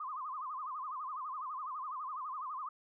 sine tone with vibrato, 1126 Hz, C#6, 27 cents sharp, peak -38 dBFS, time 0-2.69 s, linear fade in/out 5 ms, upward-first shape sine, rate 12 Hz, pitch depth 190 cents each way, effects none

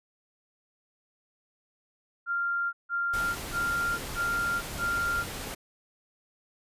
sine tone bursts, 1392 Hz, F6, 6 cents flat, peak -26 dBFS, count 5, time 2.26-5.25 s, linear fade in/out 50 ms, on 470 ms, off 160 ms
pink noise, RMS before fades -37 dBFS, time 3.13-5.55 s, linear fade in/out 10 ms
effects resampled to 32000 Hz

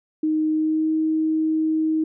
sine tone with pitch glide, 311.1 to 315.4 Hz, D#4 to D#4, 0 to +24 cents, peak -18 dBFS, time 0.23-2.04 s, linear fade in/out 5 ms, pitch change +24 cents, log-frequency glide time 0.51-0.91 s, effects none

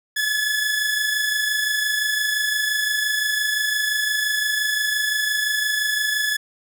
sawtooth tone pair together, 1708.2 / 1734 Hz, G#6 / A6, +48 / -26 cents, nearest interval unison, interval 26 cents, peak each -17 / -24 dBFS, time 0.16-6.37 s, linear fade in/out 10 ms, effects none

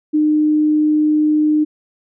sine tone, 304.2 Hz, D#4, 39 cents flat, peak -11 dBFS, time 0.13-1.65 s, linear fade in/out 20 ms, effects none

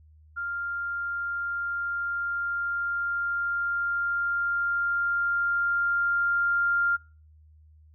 sine tone with level ramp, 1396.9 Hz, F6, in tune, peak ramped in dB -29 to -21 dBFS, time 0.36-6.97 s, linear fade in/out 20 ms, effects noise-tail reverb RT60 0.4 s tail -26 dB re dry + added 77 Hz sine -52 dBFS peak until 7.94 s

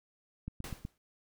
click train, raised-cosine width 5 ms, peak -26 dBFS, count 4, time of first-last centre 0.48-0.851 s, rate 8.09 Hz
pink noise with exponential decay, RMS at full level -41 dBFS, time 0.64-0.98 s, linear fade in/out 2 ms, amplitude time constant 73 ms
effects none

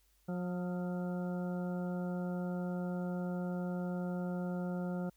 harmonic tone with a mistuned harmonic, 179.2 Hz, F3, 45 cents sharp, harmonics 1 / 2 / 3 / 4 / 5 / 7 / 8, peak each -35 / -45 / -44 / -49 / -55 / -58 / -53 dBFS, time 0.28-5.1 s, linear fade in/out 10 ms, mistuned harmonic 8, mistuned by -48 cents, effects added 50 Hz sine -70 dBFS peak until 5.16 s + white hiss -73 dBFS RMS until 5.16 s

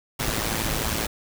pink noise with amplitude modulation, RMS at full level -23 dBFS, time 0.19-1.07 s, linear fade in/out 10 ms, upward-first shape sine, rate 110 Hz, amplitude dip 70%, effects none

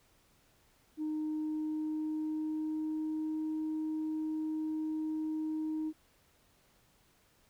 sine tone with pitch glide, 308.3 to 312.2 Hz, D#4 to D#4, -16 to +6 cents, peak -31 dBFS, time 0.97-5.93 s, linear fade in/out 50 ms, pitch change +22 cents, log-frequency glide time 1.22-3.43 s, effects tanh soft clip ceiling -30 dBFS + pink hiss -68 dBFS RMS until 7.49 s

